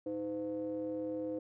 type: ring-modulated tone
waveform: triangle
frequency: 98 Hz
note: G2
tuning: in tune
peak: -30 dBFS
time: 0.06-1.39 s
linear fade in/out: 5 ms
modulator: 412 Hz
effects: none